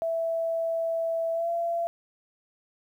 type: tone with pitch glide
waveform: sine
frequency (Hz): 660 to 679.3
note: E5 to F5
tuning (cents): +2 to -48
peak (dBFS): -25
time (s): 0.02-1.87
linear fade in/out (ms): 0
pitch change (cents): +50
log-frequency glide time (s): 1.33-1.49
effects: 10-bit